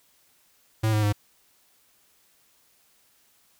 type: tone with pitch steps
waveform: square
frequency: 110 / 106.75 / 103.59 Hz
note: A2 / G#2 / G#2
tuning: 0 / +48 / -4 cents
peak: -21 dBFS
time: 0.83-1.127 s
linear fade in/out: 10 ms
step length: 99 ms
effects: white hiss -63 dBFS RMS until 3.59 s